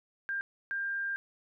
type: tone bursts at uneven times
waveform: sine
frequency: 1596 Hz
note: G6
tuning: 31 cents sharp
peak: -31 dBFS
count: 2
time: 0.29-0.41 / 0.71-1.16 s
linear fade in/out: 0 ms
effects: none